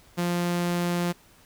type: tone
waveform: sawtooth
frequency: 174.61 Hz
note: F3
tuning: in tune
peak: -20 dBFS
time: 0.17-1.13 s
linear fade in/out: 20 ms
effects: pink hiss -56 dBFS RMS until 1.45 s